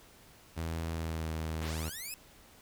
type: tone with pitch glide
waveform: sawtooth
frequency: 82 to 79.71 Hz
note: E2 to D#2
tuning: -9 to +42 cents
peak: -30 dBFS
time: 0.56-1.9 s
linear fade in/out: 20 ms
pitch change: -49 cents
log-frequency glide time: 0.92-1.32 s
type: linear sweep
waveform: 5% pulse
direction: up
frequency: 196 to 2626 Hz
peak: -30 dBFS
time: 1.62-2.14 s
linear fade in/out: 0 ms
effects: pink hiss -58 dBFS RMS until 2.61 s